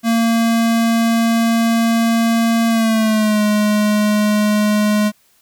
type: tone with pitch glide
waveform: square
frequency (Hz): 229.2 to 210.2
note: A#3 to G#3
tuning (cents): -29 to +21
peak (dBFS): -13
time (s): 0.03-5.12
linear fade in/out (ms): 50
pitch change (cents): -150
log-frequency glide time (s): 2.68-3.42
effects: white hiss -56 dBFS RMS until 5.41 s